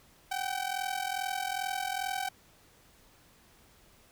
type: ring-modulated tone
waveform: sawtooth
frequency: 767 Hz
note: G5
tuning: 38 cents flat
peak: -25 dBFS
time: 0.31-2.29 s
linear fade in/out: 5 ms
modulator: 21.2 Hz
effects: pink hiss -61 dBFS RMS until 4.11 s